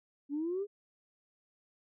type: exponential sweep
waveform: sine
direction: up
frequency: 277.2 to 419.6 Hz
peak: -31 dBFS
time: 0.29-0.67 s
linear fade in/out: 50 ms
effects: tanh soft clip ceiling -27 dBFS